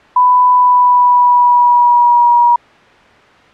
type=tone with pitch glide; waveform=sine; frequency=995 to 957.2 Hz; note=B5 to A#5; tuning=+13 to +46 cents; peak=-5 dBFS; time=0.16-2.56 s; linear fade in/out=5 ms; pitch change=-67 cents; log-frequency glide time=0.52-2.29 s; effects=white hiss -42 dBFS RMS until 3.53 s + low-pass 2000 Hz 12 dB/octave